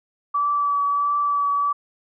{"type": "tone with vibrato", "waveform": "sine", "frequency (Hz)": 1151, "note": "D6", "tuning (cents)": -35, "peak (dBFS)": -18, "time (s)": [0.34, 1.73], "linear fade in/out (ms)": 10, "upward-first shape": "triangle", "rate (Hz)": 1.5, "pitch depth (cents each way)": 18, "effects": []}